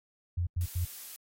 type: tone bursts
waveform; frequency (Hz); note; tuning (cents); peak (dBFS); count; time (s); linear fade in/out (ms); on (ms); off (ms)
sine; 87.3; F2; 0; -27; 3; 0.37-0.852; 10; 100; 91
type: noise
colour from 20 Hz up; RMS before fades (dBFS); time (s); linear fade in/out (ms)
blue; -44; 0.61-1.16; 0
effects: AAC 48 kbps